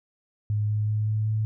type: tone with pitch steps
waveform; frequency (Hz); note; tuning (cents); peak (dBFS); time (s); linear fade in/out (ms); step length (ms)
sine; 105.2 / 106.05 / 106.92 / 107.78 / 108.66; G#2 / G#2 / A2 / A2 / A2; +23 / +37 / -49 / -35 / -21; -22; 0.5-1.45; 0; 190
effects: none